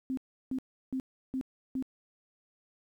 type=tone bursts; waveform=sine; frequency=261.6 Hz; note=C4; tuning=in tune; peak=-30 dBFS; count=5; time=0.1-1.825 s; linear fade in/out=0 ms; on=73 ms; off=340 ms; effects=11-bit